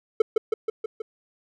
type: tone with echo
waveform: triangle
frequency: 440 Hz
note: A4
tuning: in tune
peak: -11 dBFS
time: 0.2-0.22 s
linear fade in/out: 5 ms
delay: 160 ms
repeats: 5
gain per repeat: -3 dB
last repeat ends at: 1.02 s
effects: none